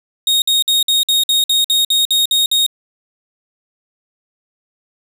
40% pulse tone bursts, 3729 Hz, A#7, in tune, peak -10 dBFS, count 12, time 0.27-2.664 s, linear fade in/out 2 ms, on 150 ms, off 54 ms, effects none

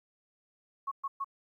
sine tone bursts, 1101 Hz, C#6, 12 cents flat, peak -31 dBFS, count 3, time 0.87-1.245 s, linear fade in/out 10 ms, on 45 ms, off 120 ms, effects 12-bit

